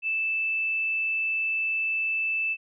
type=tone; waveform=sine; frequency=2637 Hz; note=E7; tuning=in tune; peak=-24 dBFS; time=0.02-2.57 s; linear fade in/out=50 ms; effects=none